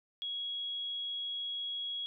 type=tone; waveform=sine; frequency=3322 Hz; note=G#7; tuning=in tune; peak=-35 dBFS; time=0.22-2.06 s; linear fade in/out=0 ms; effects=none